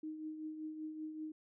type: tone with tremolo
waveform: sine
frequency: 311.1 Hz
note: D#4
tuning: in tune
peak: -39 dBFS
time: 0.03-1.32 s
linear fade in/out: 5 ms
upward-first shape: triangle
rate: 5.2 Hz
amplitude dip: 55%
effects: none